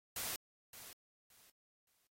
white noise with echo, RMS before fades -41 dBFS, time 0.16-0.36 s, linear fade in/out 2 ms, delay 570 ms, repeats 3, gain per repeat -12 dB, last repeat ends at 2.07 s, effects AAC 48 kbps

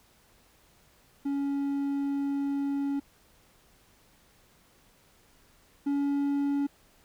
triangle tone pair in turn, 280 / 282.6 Hz, C#4 / C#4, +18 / +34 cents, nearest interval unison, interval 16 cents, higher second, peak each -25 / -23 dBFS, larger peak second, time 1.25-3 / 5.86-6.67 s, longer first, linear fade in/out 10 ms, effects pink hiss -62 dBFS RMS until 7.04 s

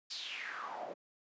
pink noise with band-pass filter sweep, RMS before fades -43 dBFS, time 0.1-0.94 s, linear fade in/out 10 ms, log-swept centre 4900 to 520 Hz, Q 4.8, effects high-pass 200 Hz 12 dB/octave + resampled to 16000 Hz

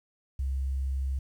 sine tone, 66.9 Hz, C2, 39 cents sharp, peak -27 dBFS, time 0.39-1.19 s, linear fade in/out 5 ms, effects 10-bit

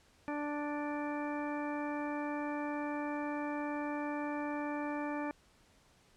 harmonic tone, 293.7 Hz, D4, in tune, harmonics 1 / 2 / 3 / 4 / 5 / 6 / 8, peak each -37 / -42 / -42 / -47 / -51 / -47 / -50 dBFS, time 0.28-5.31 s, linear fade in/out 0 ms, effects pink hiss -66 dBFS RMS until 6.16 s + low-pass 9000 Hz 12 dB/octave

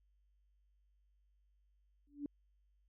sine tone with exponential growth, 288.3 Hz, D4, 32 cents flat, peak -35 dBFS, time 2.07-2.26 s, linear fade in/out 2 ms, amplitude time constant 40 ms, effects added 50 Hz sine -70 dBFS peak until 2.88 s

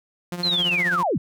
sawtooth tone with tremolo, 176 Hz, F3, 14 cents sharp, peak -21 dBFS, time 0.32-1.03 s, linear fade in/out 0 ms, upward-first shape triangle, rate 15 Hz, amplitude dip 75%
sine linear sweep, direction down, 4242 to 102.3 Hz, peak -19 dBFS, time 0.43-1.18 s, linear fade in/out 5 ms
effects none

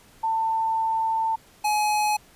sine / square tone pair in turn, 894 / 843.8 Hz, A5 / G#5, +27 / +27 cents, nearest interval minor second, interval 100 cents, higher first, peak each -21 dBFS, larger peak neither, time 0.23-1.36 / 1.64-2.17 s, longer first, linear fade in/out 10 ms, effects pink hiss -54 dBFS RMS until 2.35 s + resampled to 32000 Hz

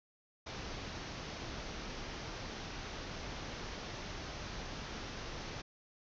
pink low-pass noise, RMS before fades -44 dBFS, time 0.46-5.62 s, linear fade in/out 10 ms, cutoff 6300 Hz, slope 96 dB/octave, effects none

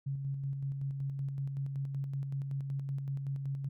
sine tone with tremolo, 137.7 Hz, C#3, 11 cents flat, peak -32 dBFS, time 0.06-3.69 s, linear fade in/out 10 ms, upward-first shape square, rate 5.3 Hz, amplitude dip 35%, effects none

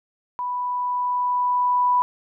sine tone with level ramp, 987.8 Hz, B5, in tune, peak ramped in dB -24 to -15 dBFS, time 0.39-2.02 s, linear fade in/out 0 ms, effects none

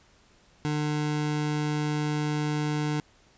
25% pulse tone, 150 Hz, D3, 37 cents sharp, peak -22 dBFS, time 0.65-3 s, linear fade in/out 0 ms, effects pink hiss -60 dBFS RMS until 3.37 s + resampled to 16000 Hz

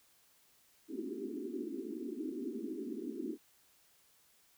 white band-pass noise, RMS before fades -41 dBFS, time 0.88-3.38 s, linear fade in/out 50 ms, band 220 to 400 Hz, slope 96 dB/octave, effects white hiss -68 dBFS RMS until 4.57 s

